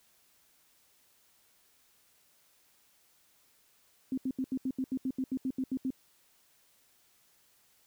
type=tone bursts; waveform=sine; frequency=261.4 Hz; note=C4; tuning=1 cent flat; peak=-29 dBFS; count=14; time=4.12-5.905 s; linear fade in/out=2 ms; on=56 ms; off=77 ms; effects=white hiss -67 dBFS RMS until 7.86 s